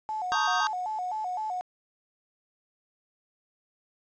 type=tone with vibrato; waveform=sine; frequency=794 Hz; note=G5; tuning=22 cents sharp; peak=-29 dBFS; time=0.09-1.61 s; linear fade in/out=0 ms; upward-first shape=square; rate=3.9 Hz; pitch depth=150 cents each way
type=chord; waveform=square; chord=Eb dominant seventh; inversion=second; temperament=equal; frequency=932.3 / 1108.7 / 1244.5 / 1568 Hz; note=Bb5 / Db6 / Eb6 / G6; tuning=0 / 0 / 0 / 0 cents; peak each=-32 / -32 / -30 / -30 dBFS; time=0.32-0.67 s; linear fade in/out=0 ms
effects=resampled to 16000 Hz + 9-bit